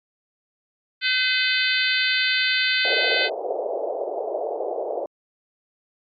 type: harmonic tone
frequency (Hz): 510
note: C5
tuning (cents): -44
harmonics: 3 / 4 / 5 / 6 / 7 / 8 / 9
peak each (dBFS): -24 / -25 / -26 / -27 / -27 / -28 / -29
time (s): 1.01-3.3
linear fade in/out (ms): 50
type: band-pass noise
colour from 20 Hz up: white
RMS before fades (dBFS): -27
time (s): 2.85-5.06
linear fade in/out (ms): 2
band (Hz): 390 to 710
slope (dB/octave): 48
effects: MP3 48 kbps